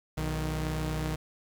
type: tone pair together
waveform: sawtooth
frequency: 61.27 / 155.7 Hz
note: B1 / D#3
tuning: -13 / +2 cents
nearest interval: octave + major third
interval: 1615 cents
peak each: -29 / -28 dBFS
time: 0.17-1.16 s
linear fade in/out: 10 ms
effects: 10-bit